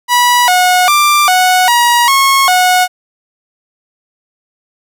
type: tone with pitch steps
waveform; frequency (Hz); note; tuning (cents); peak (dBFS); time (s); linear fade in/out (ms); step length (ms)
sawtooth; 975 / 728 / 1183 / 736 / 956 / 1091 / 731; B5 / F#5 / D6 / F#5 / A#5 / C#6 / F#5; -23 / -28 / +12 / -9 / +43 / -28 / -21; -3; 0.08-2.88; 50; 400
effects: none